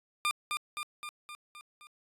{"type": "tone with echo", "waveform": "20% pulse", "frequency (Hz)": 1201, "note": "D6", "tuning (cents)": 38, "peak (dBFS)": -22, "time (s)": [0.25, 0.31], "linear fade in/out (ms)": 0, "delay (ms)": 260, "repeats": 6, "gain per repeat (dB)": -4, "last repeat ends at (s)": 1.87, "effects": ["resampled to 32000 Hz"]}